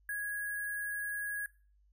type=tone with sample-and-hold; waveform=sine; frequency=1661.2 Hz; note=G#6; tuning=in tune; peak=-34 dBFS; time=0.09-1.46 s; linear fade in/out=2 ms; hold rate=11025 Hz; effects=noise-tail reverb RT60 0.4 s tail -22 dB re dry + added 50 Hz sine -64 dBFS peak until 1.92 s